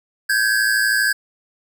square tone pair together, 1560.4 / 1673 Hz, G6 / G#6, -8 / +12 cents, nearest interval minor second, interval 120 cents, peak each -19 dBFS, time 0.29-1.13 s, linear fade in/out 10 ms, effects none

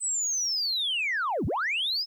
sine linear two-way sweep, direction down then up, 8180 to 61.74 to 5280 Hz, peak -24 dBFS, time 0-2.06 s, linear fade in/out 50 ms, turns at 1.46 s, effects tanh soft clip ceiling -22 dBFS + 11-bit

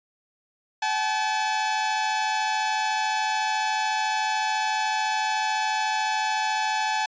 sawtooth tone pair together, 767.1 / 861 Hz, G5 / A5, -38 / -38 cents, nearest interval major second, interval 200 cents, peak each -26 / -20 dBFS, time 0.82-7.06 s, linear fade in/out 5 ms, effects resampled to 16000 Hz

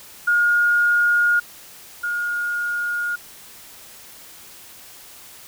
sine tone pair in turn, 1428 / 1428 Hz, F6 / F6, +38 / +38 cents, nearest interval unison, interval 0 cents, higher neither, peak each -14 / -21 dBFS, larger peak first, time 0.27-1.4 / 2.03-3.16 s, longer neither, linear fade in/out 10 ms, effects white hiss -43 dBFS RMS until 5.47 s

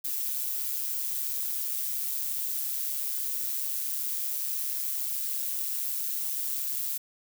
violet noise with amplitude modulation, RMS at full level -29 dBFS, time 0.04-6.98 s, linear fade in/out 10 ms, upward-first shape sine, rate 137 Hz, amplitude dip 50%, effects none

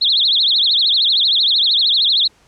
sine tone with vibrato, 3729 Hz, A#7, in tune, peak -11 dBFS, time 0.01-2.28 s, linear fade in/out 10 ms, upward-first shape triangle, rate 13 Hz, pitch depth 290 cents each way, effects pink hiss -53 dBFS RMS until 2.47 s + low-pass 8000 Hz 12 dB/octave

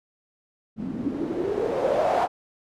blue noise with low-pass filter sweep, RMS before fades -25 dBFS, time 0.76-2.28 s, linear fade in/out 50 ms, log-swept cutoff 210 to 770 Hz, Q 5.6, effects none

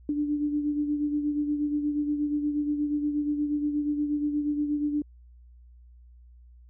sine beating tone pair, 293.7 / 302.1 Hz, D4 / D4, 0 / +49 cents, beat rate 8.4 Hz, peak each -25 / -34 dBFS, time 0.09-5.02 s, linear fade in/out 2 ms, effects added 60 Hz sine -49 dBFS peak until 6.69 s

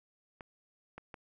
clicks, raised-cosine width 0.5 ms, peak -30 dBFS, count 3, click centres 0.408 / 0.98 / 1.142 s, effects none

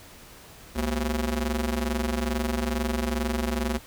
sawtooth ring-modulated tone, 149.9 Hz, D3, 36 cents sharp, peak -18 dBFS, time 0.75-3.79 s, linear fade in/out 20 ms, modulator 86.1 Hz, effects pink hiss -48 dBFS RMS until 3.86 s

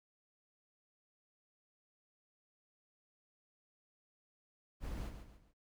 brown noise with echo, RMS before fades -42 dBFS, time 4.8-5.12 s, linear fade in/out 50 ms, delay 140 ms, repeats 3, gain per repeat -8 dB, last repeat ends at 5.54 s, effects none

